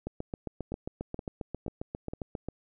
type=two click trains; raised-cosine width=2 ms; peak=-23 / -21 dBFS; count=4 / 19; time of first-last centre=0.72-2.135 / 0.07-2.486 s; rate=2.12 / 7.45 Hz; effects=none